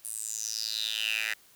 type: tone with high-pass filter sweep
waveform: 10% pulse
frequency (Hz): 109.8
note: A2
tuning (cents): -3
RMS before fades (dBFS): -33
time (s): 0.04-1.34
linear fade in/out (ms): 10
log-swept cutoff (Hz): 10000 to 2000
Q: 6.3
effects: white hiss -59 dBFS RMS until 1.55 s